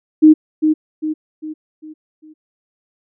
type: tone with echo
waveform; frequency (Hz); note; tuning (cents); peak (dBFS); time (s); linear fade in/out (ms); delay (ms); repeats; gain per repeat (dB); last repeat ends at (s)
sine; 310; D#4; -6; -3; 0.22-0.34; 20; 400; 5; -7; 2.34
effects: none